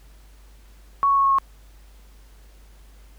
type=tone with pitch steps; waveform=sine; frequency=1114 / 1107.6 / 1101.2 / 1094.9 / 1088.6 Hz; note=C#6 / C#6 / C#6 / C#6 / C#6; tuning=+8 / -2 / -12 / -22 / -32 cents; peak=-15 dBFS; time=1.03-1.385 s; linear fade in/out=0 ms; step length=71 ms; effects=added 50 Hz sine -46 dBFS peak until 3.18 s + pink hiss -57 dBFS RMS until 3.18 s